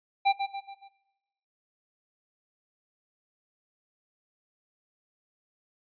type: tone with echo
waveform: square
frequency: 790 Hz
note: G5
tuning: 13 cents sharp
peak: -20 dBFS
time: 0.25-0.33 s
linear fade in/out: 20 ms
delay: 140 ms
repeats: 4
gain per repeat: -7 dB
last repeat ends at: 0.89 s
effects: noise-tail reverb RT60 1.0 s tail -19 dB re dry + resampled to 11025 Hz